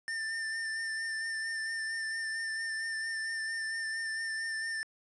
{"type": "tone with vibrato", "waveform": "square", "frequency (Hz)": 1792, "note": "A6", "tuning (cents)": 31, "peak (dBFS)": -34, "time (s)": [0.08, 4.83], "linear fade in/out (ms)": 0, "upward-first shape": "sine", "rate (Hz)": 4.4, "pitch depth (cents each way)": 22, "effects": ["resampled to 24000 Hz", "10-bit"]}